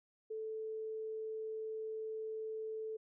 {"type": "tone", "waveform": "sine", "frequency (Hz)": 438.7, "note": "A4", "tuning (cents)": -5, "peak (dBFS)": -39, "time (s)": [0.3, 2.97], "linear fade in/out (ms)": 10, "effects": []}